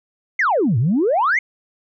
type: exponential two-way sweep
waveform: sine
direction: down then up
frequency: 2217 to 105.8 to 2217 Hz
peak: -13 dBFS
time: 0.39-1.39 s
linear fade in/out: 5 ms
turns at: 0.78 s
effects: tanh soft clip ceiling -10 dBFS